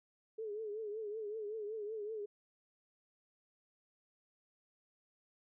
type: tone with vibrato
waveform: sine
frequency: 427.6 Hz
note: A4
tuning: 49 cents flat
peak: -39 dBFS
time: 0.38-2.26 s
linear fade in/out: 10 ms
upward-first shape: triangle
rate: 5.3 Hz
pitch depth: 100 cents each way
effects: none